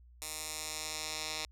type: tone with band-pass filter sweep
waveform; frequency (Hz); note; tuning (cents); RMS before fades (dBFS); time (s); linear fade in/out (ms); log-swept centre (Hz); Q
10% pulse; 155.56; D#3; 0; -40; 0.22-1.45; 0; 8900 to 4800; 1.2
effects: added 60 Hz sine -55 dBFS peak until 1.51 s